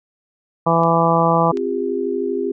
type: harmonic tone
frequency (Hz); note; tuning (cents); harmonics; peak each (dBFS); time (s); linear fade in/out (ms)
166.6; E3; +19; 1 / 2 / 3 / 4 / 5 / 6 / 7; -19 / -24 / -20 / -20 / -20 / -20 / -20; 0.66-1.52; 10
type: clicks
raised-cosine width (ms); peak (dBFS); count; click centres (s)
0.2; -24 / -18; 2; 0.835 / 1.572
type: chord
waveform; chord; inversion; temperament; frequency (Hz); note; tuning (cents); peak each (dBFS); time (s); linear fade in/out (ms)
sine; C suspended fourth; none; equal with one note detuned; 261.6 / 349.2 / 401.9; C4 / F4 / G4; 0 / 0 / +43; -25 / -24 / -21; 1.52-2.52; 5
effects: none